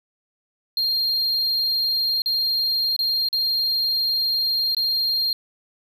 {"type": "tone with dropouts", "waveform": "triangle", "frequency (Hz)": 4208, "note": "C8", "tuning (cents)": 9, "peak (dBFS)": -18, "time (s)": [0.77, 5.33], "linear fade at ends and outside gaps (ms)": 2, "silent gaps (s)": [[2.22, 2.259], [2.964, 2.99], [3.287, 3.328], [4.748, 4.767]], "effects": []}